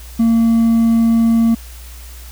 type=tone with hard clipping; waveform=triangle; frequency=228.6 Hz; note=A#3; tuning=34 cents flat; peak=-10 dBFS; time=0.19-1.55 s; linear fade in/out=10 ms; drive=5 dB; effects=added 60 Hz sine -32 dBFS peak until 2.31 s + white hiss -40 dBFS RMS until 2.31 s